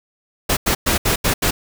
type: noise bursts at uneven times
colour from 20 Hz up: pink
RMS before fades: -17 dBFS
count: 6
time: 0.49-0.57 / 0.66-0.75 / 0.86-0.98 / 1.05-1.16 / 1.24-1.34 / 1.42-1.51 s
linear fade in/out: 10 ms
effects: none